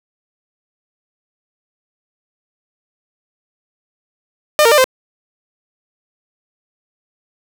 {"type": "tone with pitch steps", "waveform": "sawtooth", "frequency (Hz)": [604, 461.5, 598, 518], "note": ["D5", "A#4", "D5", "C5"], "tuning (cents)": [48, -17, 31, -17], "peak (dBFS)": -4, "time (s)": [4.59, 4.842], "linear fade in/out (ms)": 0, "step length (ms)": 63, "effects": []}